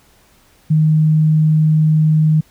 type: tone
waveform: sine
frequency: 155.56 Hz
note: D#3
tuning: in tune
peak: -9 dBFS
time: 0.7-2.41 s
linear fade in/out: 10 ms
effects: pink hiss -52 dBFS RMS until 2.5 s